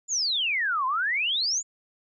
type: exponential two-way sweep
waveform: sine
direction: down then up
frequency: 7220 to 1000 to 7220 Hz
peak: -23 dBFS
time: 0.08-1.63 s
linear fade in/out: 50 ms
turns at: 0.86 s
effects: none